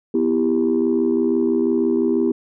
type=chord; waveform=sine; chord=E minor; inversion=second; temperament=just; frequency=247.2 / 329.6 / 395.6 Hz; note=B3 / E4 / G4; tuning=+2 / 0 / +16 cents; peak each=-19 dBFS; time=0.14-2.32 s; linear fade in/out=5 ms; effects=tanh soft clip ceiling -9 dBFS